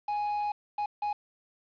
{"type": "tone bursts at uneven times", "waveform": "triangle", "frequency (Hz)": 830.6, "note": "G#5", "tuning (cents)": 0, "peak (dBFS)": -26, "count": 3, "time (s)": [[0.08, 0.52], [0.78, 0.86], [1.02, 1.13]], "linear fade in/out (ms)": 5, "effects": ["resampled to 11025 Hz", "9-bit"]}